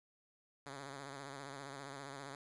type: tone with vibrato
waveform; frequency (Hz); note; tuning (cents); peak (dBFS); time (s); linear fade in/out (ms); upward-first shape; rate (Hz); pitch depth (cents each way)
5% pulse; 138.59; C#3; 0; -35; 0.66-2.35; 2; triangle; 15; 77
effects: resampled to 24000 Hz + 12-bit